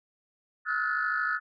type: tone cluster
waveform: sine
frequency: 1286 / 1429 / 1482 / 1741 Hz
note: E6 / F6 / F#6 / A6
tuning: -43 / +39 / +2 / -19 cents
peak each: -31 dBFS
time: 0.65-1.4 s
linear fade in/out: 50 ms
effects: tanh soft clip ceiling -18 dBFS